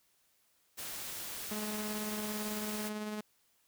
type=noise; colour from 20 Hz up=white; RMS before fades=-42 dBFS; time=0.77-2.9 s; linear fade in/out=20 ms
type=tone with tremolo; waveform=sawtooth; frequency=212 Hz; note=G#3; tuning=36 cents sharp; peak=-32 dBFS; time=1.51-3.21 s; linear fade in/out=5 ms; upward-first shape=sine; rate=18 Hz; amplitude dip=30%
effects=white hiss -72 dBFS RMS until 3.67 s